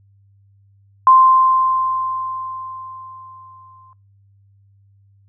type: tone with exponential decay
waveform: sine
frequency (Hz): 1044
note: C6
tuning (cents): -4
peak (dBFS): -5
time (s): 1.07-3.93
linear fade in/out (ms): 1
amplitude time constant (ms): 620
effects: noise-tail reverb RT60 0.3 s tail -26 dB re dry + added 99 Hz sine -50 dBFS peak until 5.28 s